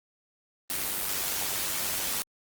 white noise with amplitude modulation, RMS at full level -28 dBFS, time 0.7-2.22 s, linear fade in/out 0 ms, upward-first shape sine, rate 97 Hz, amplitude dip 55%, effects Opus 24 kbps

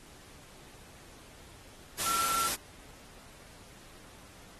sine tone in noise, 1352 Hz, E6, 43 cents sharp, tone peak -29 dBFS, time 2.05-2.49 s, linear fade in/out 20 ms, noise white, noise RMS -32 dBFS, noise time 1.98-2.56 s, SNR 0 dB, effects pink hiss -54 dBFS RMS until 4.59 s + AAC 32 kbps

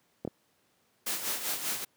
clicks, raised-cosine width 2 ms, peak -19 dBFS, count 2, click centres 0.25 / 0.276 s
white noise with tremolo, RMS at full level -31 dBFS, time 1.06-1.85 s, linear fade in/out 10 ms, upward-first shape sine, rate 5.1 Hz, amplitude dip 60%
effects pink hiss -70 dBFS RMS until 1.96 s + high-pass 150 Hz 12 dB/octave

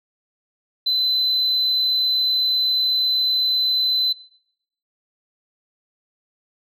sine tone, 4033 Hz, B7, 36 cents sharp, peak -15 dBFS, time 0.86-4.13 s, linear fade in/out 10 ms, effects noise-tail reverb RT60 0.8 s tail -24 dB re dry + tanh soft clip ceiling -14 dBFS

